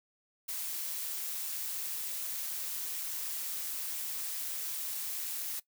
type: noise with amplitude modulation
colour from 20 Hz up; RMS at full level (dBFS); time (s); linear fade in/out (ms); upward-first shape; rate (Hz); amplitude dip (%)
blue; -36; 0.48-5.6; 10; sine; 157; 30
effects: noise-tail reverb RT60 0.1 s tail -18 dB re dry